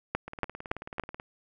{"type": "two click trains", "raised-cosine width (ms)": 0.5, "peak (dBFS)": [-24, -12], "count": [18, 4], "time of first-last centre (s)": [[0.28, 1.199], [0.15, 0.997]], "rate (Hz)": [18.5, 3.54], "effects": []}